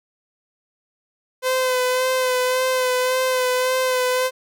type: tone with vibrato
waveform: sawtooth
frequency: 510 Hz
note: C5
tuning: 44 cents flat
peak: -14 dBFS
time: 1.42-4.31 s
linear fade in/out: 50 ms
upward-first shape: sine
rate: 1.8 Hz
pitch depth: 24 cents each way
effects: none